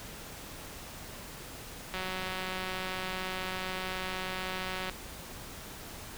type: click train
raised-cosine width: 0.3 ms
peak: -20 dBFS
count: 551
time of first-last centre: 1.94-4.897 s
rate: 186 Hz
effects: pink hiss -45 dBFS RMS until 6.17 s